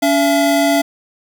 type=tone pair together; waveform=square; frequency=283.4 / 674 Hz; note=C#4 / E5; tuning=+38 / +38 cents; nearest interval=octave + minor third; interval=1500 cents; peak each=-15 dBFS; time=0.02-0.82 s; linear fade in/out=10 ms; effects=none